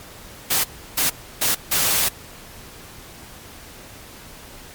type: noise bursts at uneven times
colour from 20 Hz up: white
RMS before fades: -19 dBFS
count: 4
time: 0.5-0.64 / 0.97-1.1 / 1.41-1.55 / 1.71-2.09 s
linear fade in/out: 10 ms
effects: pink hiss -41 dBFS RMS until 4.74 s + MP3 96 kbps